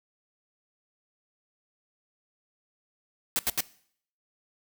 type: noise bursts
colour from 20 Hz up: white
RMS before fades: -26 dBFS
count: 3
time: 3.36-3.606 s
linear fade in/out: 0 ms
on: 30 ms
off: 78 ms
effects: noise-tail reverb RT60 0.6 s tail -20 dB re dry